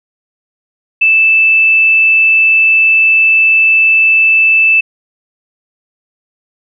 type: tone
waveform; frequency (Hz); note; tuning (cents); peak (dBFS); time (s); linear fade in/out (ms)
sine; 2637; E7; 0; -5; 1.01-4.81; 10
effects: none